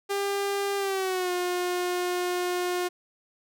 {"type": "tone with pitch glide", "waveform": "sawtooth", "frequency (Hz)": [399.4, 357.9], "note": ["G4", "F4"], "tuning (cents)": [32, 42], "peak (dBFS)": -22, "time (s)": [0.09, 2.89], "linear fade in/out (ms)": 20, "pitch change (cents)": -190, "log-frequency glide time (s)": [0.77, 1.32], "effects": []}